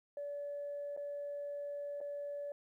sine tone with dropouts, 575 Hz, D5, 37 cents flat, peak -38 dBFS, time 0.17-2.52 s, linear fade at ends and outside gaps 2 ms, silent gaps 0.965-0.974 / 2.005-2.012 s, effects tanh soft clip ceiling -35 dBFS + 13-bit

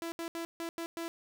sawtooth tone bursts at uneven times, 333.9 Hz, E4, 22 cents sharp, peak -32 dBFS, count 6, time 0.02-0.12 / 0.19-0.28 / 0.35-0.45 / 0.6-0.69 / 0.78-0.86 / 0.97-1.08 s, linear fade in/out 0 ms, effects none

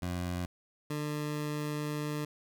20% pulse tone pair in turn, 88.8 / 149.34 Hz, F2 / D3, +29 / +29 cents, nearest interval major sixth, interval 900 cents, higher second, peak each -28 / -28 dBFS, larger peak neither, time 0.02-0.46 / 0.9-2.25 s, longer second, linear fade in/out 5 ms, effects none

